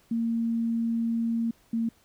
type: tone pair in turn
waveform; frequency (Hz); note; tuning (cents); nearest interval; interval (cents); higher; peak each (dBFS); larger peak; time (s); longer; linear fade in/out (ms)
sine; 230 / 228.5; A#3 / A#3; -23 / -34; unison; 11; first; -24; neither; 0.11-1.51 / 1.73-1.89; first; 5
effects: pink hiss -62 dBFS RMS until 2.04 s